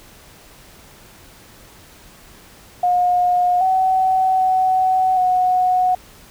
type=tone with pitch steps; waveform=sine; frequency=717 / 754 / 749 / 734 Hz; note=F5 / F#5 / F#5 / F#5; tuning=+45 / +32 / +21 / -14 cents; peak=-13 dBFS; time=2.83-5.95 s; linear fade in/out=5 ms; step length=780 ms; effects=pink hiss -45 dBFS RMS until 6.3 s